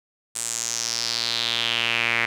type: tone with band-pass filter sweep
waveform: sawtooth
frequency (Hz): 116.54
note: A#2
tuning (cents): 0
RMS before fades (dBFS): -25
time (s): 0.35-2.26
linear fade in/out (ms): 10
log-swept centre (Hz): 8300 to 2100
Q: 4
effects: none